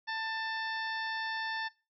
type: harmonic tone with a mistuned harmonic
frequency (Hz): 890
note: A5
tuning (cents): +20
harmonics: 1 / 2 / 3 / 4 / 5 / 6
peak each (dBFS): -38 / -36 / -48 / -45 / -46 / -47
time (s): 0.07-1.69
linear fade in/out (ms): 20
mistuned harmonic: 3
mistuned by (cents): -17
effects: noise-tail reverb RT60 0.3 s tail -22 dB re dry